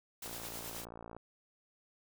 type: noise with tremolo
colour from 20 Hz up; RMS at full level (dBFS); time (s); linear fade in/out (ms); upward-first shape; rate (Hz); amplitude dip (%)
white; -44; 0.22-0.85; 5; square; 9.4; 30
type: click train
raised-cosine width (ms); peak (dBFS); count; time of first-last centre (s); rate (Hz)
1; -33; 53; 0.26-1.166; 57.4
effects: none